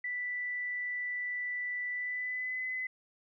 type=tone with pitch glide; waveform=sine; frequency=1975.5 to 2022 Hz; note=B6 to B6; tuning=0 to +40 cents; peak=-33 dBFS; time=0.04-2.87 s; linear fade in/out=5 ms; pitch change=+40 cents; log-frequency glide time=1.91-2.64 s; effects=none